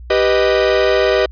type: chord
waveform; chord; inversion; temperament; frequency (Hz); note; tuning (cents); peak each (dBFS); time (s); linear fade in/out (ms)
45% pulse; G augmented; none; equal; 392 / 493.9 / 622.3; G4 / B4 / D#5; 0 / 0 / 0; -16; 0.1-1.26; 5
effects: added 60 Hz sine -31 dBFS peak until 1.31 s + resampled to 11025 Hz